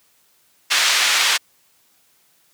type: band-pass noise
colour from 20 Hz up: pink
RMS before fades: -17 dBFS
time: 0.7-1.38 s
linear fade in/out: 20 ms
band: 1800 to 5800 Hz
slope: 12 dB/octave
effects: white hiss -59 dBFS RMS until 2.53 s + high-pass 80 Hz 12 dB/octave